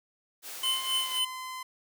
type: high-pass noise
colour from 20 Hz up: white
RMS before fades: -41 dBFS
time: 0.42-1.22 s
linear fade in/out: 50 ms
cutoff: 360 Hz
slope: 12 dB/octave
type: tone with tremolo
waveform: square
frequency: 3040 Hz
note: F#7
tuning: 46 cents sharp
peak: -25 dBFS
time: 0.63-1.25 s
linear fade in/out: 5 ms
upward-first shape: triangle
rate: 3.8 Hz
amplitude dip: 85%
type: tone with pitch glide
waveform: sawtooth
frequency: 1054 to 1028.1 Hz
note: C6 to C6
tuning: +12 to -31 cents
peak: -33 dBFS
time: 0.63-1.63 s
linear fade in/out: 5 ms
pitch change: -43 cents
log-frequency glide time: 0.98-1.14 s
effects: none